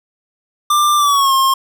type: tone with pitch glide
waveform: square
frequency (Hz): 1187 to 1069.8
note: D6 to C6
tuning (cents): +18 to +38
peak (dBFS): -11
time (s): 0.7-1.54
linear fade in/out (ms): 5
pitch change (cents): -180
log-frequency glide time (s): 0.97-1.33
effects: none